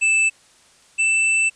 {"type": "tone pair in turn", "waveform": "square", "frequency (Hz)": [2637, 2655], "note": ["E7", "E7"], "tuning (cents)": [0, 12], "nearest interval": "unison", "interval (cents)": 12, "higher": "second", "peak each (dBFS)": [-15, -16], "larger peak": "first", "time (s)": [[0.01, 0.3], [0.98, 1.5]], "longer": "second", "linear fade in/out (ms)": 20, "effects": ["white hiss -53 dBFS RMS until 1.55 s", "resampled to 22050 Hz"]}